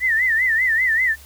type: tone with vibrato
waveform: sine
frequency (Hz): 1906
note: A#6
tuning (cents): +38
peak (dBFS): -15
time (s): 0-1.16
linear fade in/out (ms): 50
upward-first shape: sine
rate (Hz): 5.1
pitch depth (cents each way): 140
effects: added 69 Hz sine -44 dBFS peak until 1.25 s + white hiss -46 dBFS RMS until 1.25 s